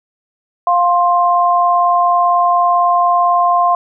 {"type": "tone pair together", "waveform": "sine", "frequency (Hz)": [702.8, 1053], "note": ["F5", "C6"], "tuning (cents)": [11, 11], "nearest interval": "perfect fifth", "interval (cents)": 700, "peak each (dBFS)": -12, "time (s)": [0.67, 3.75], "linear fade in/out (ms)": 2, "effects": []}